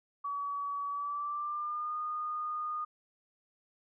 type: tone with pitch glide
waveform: sine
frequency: 1137 to 1225.7 Hz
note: C#6 to D#6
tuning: +44 to -26 cents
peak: -33 dBFS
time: 0.24-2.85 s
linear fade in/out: 10 ms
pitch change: +130 cents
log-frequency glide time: 0.88-1.96 s
effects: none